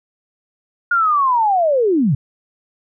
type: linear sweep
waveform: sine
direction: down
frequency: 1435 to 116.3 Hz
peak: -12 dBFS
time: 0.91-2.15 s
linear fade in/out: 5 ms
effects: none